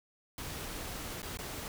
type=noise with dropouts; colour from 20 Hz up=pink; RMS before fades=-41 dBFS; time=0.38-1.68 s; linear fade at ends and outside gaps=1 ms; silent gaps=1.219-1.229 / 1.372-1.388 s; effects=none